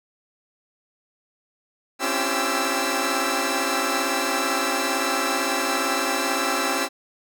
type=tone cluster; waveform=10% pulse; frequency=263.5 / 281.3 / 340 / 392.7 / 1319 Hz; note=C4 / C#4 / F4 / G4 / E6; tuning=+12 / +26 / -46 / +3 / +1 cents; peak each=-20 dBFS; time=1.99-6.89 s; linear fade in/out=50 ms; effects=none